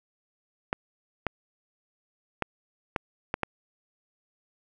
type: clicks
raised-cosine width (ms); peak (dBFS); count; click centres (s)
0.5; -11; 6; 0.729 / 1.267 / 2.423 / 2.962 / 3.341 / 3.433
effects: none